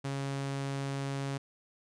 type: tone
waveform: sawtooth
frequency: 137.9 Hz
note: C#3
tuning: 9 cents flat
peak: -29 dBFS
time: 0.04-1.38 s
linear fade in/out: 10 ms
effects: resampled to 22050 Hz